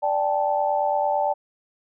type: chord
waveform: sine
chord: D suspended fourth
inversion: none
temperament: equal with one note detuned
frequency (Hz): 587.3 / 784 / 872.9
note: D5 / G5 / A5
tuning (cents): 0 / 0 / -14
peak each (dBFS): -24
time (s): 0.02-1.34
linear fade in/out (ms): 20
effects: none